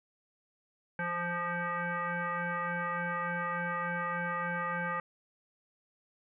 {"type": "tone with frequency modulation", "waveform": "sine", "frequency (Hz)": 175.7, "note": "F3", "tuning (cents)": 11, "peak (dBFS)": -31, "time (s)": [0.99, 5], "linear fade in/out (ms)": 2, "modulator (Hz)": 348, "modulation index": 5.1, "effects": []}